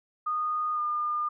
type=tone with pitch glide; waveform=sine; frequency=1231 to 1209.2 Hz; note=D#6 to D#6; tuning=-19 to -50 cents; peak=-26 dBFS; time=0.26-1.29 s; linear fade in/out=10 ms; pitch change=-31 cents; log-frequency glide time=0.74-0.8 s; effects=none